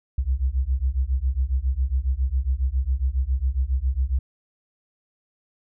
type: beating tone pair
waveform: sine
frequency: 61.74 / 69.04 Hz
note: B1 / C#2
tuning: 0 / -6 cents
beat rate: 7.3 Hz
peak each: -23 dBFS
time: 0.18-4.19 s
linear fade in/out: 5 ms
effects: none